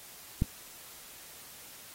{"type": "click", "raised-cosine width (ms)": 5, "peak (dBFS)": -13, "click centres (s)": 0.421, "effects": ["white hiss -50 dBFS RMS until 1.94 s", "AAC 48 kbps"]}